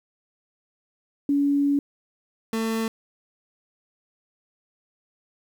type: tone pair in turn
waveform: sine / 30% pulse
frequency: 283.8 / 224.1 Hz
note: C#4 / A3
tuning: +41 / +32 cents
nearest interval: major third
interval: 409 cents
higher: first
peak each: -18 / -21 dBFS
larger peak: first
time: 1.29-1.79 / 2.53-2.88 s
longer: first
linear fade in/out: 2 ms
effects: 9-bit